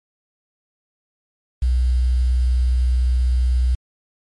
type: tone with quantisation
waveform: sine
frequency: 62.2 Hz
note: B1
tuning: 13 cents sharp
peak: -14 dBFS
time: 1.62-3.75 s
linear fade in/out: 5 ms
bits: 7
effects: MP3 48 kbps